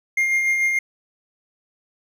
triangle tone with tremolo, 2119 Hz, C7, 21 cents sharp, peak -14 dBFS, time 0.17-0.79 s, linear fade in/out 5 ms, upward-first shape sine, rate 6.8 Hz, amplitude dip 35%, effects none

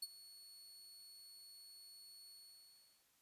sawtooth tone with ADSR envelope, 4394 Hz, C#8, 16 cents flat, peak -37 dBFS, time 0.02-3.06 s, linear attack 7 ms, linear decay 37 ms, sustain -17 dB, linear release 750 ms, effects white hiss -75 dBFS RMS until 3.21 s + resampled to 32000 Hz

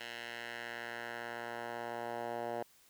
10% pulse tone with band-pass filter sweep, 118.2 Hz, A#2, 24 cents sharp, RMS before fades -42 dBFS, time 0-2.63 s, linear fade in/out 5 ms, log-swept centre 2600 to 700 Hz, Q 1.5, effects white hiss -65 dBFS RMS until 2.89 s

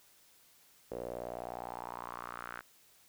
sawtooth tone with band-pass filter sweep, 59.8 Hz, A#1, 45 cents sharp, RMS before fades -43 dBFS, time 0.91-2.61 s, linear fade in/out 5 ms, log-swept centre 490 to 1500 Hz, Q 4.1, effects white hiss -64 dBFS RMS until 3.08 s

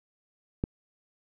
click, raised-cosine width 3 ms, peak -14 dBFS, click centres 0.639 s, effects none

